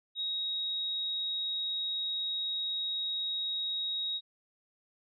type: tone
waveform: sine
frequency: 3786 Hz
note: A#7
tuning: 26 cents sharp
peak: -31 dBFS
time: 0.15-4.21 s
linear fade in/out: 50 ms
effects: none